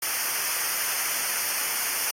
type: noise with comb filter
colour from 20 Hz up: white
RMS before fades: -27 dBFS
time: 0.02-2.11 s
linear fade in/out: 5 ms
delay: 0.26 ms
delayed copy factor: -0.85
effects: AAC 48 kbps